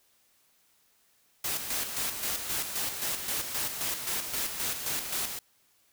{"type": "noise with tremolo", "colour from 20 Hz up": "white", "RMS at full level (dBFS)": -31, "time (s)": [1.44, 5.39], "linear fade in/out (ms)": 5, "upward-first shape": "square", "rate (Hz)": 3.8, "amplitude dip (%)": 50, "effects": ["white hiss -67 dBFS RMS until 5.92 s"]}